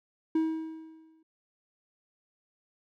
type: tone with exponential decay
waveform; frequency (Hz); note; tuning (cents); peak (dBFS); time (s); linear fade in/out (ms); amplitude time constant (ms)
triangle; 319.9; D#4; +48; -20; 0.35-1.23; 5; 190
effects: none